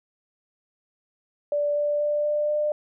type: tone with pitch steps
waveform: sine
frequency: 584 / 587.7 / 591.5 / 595.2 / 599 Hz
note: D5 / D5 / D5 / D5 / D5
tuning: -10 / +1 / +12 / +23 / +34 cents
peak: -21 dBFS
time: 1.52-2.72 s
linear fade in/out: 2 ms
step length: 240 ms
effects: none